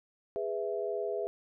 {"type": "chord", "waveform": "sine", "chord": "E major", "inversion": "first", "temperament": "just", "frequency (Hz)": [412, 494.4, 659.3], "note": ["G#4", "B4", "E5"], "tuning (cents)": [-14, 2, 0], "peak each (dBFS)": [-34, -37, -36], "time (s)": [0.36, 1.27], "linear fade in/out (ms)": 0, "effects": []}